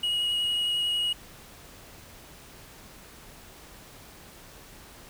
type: tone with vibrato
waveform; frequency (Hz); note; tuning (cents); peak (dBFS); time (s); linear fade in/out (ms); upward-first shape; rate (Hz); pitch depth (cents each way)
triangle; 2895; F#7; -38; -23; 0.03-1.13; 5; triangle; 11; 11
effects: pink hiss -49 dBFS RMS until 5.09 s